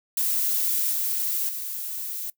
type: noise with level steps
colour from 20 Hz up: violet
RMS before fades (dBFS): -24 / -26 / -32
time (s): 0.17-2.3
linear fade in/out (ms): 2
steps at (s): 0.92 / 1.49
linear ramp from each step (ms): 2
effects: noise-tail reverb RT60 0.1 s tail -21 dB re dry